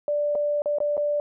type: tone with dropouts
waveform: sine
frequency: 587.3 Hz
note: D5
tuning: in tune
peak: -21 dBFS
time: 0.08-1.2 s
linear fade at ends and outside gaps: 1 ms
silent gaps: 0.352-0.355 / 0.62-0.658 / 0.785-0.803 / 0.969-0.977 s
effects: none